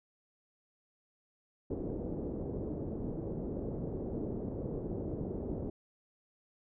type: low-pass noise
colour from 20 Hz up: white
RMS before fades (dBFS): -38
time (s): 1.7-5.7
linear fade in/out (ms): 5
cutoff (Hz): 440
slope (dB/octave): 24
effects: none